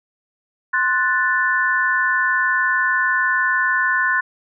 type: chord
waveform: sine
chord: F# diminished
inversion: second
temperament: equal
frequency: 1046.5 / 1480 / 1760 Hz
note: C6 / F#6 / A6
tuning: 0 / 0 / 0 cents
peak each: -22 / -19 / -19 dBFS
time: 0.73-4.21 s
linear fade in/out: 10 ms
effects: none